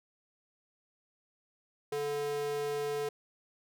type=tone with high-pass filter; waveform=square; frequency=145.2 Hz; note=D3; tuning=19 cents flat; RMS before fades=-34 dBFS; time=1.92-3.09 s; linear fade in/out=5 ms; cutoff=390 Hz; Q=3; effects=none